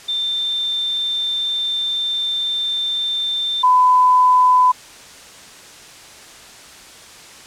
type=tone pair in turn; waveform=sine; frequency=3578 / 1004 Hz; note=A7 / B5; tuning=+28 / +28 cents; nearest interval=octave + minor seventh; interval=2200 cents; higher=first; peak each=-18 / -9 dBFS; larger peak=second; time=0.08-3.63 / 3.63-4.72 s; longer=first; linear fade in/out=10 ms; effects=white hiss -40 dBFS RMS until 7.46 s + low-pass 8000 Hz 12 dB/octave